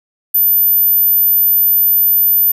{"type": "tone", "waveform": "sine", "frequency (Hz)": 13910, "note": "A9", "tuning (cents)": -21, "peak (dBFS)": -6, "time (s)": [0.34, 2.52], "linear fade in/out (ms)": 10, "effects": ["tanh soft clip ceiling -7 dBFS", "7-bit"]}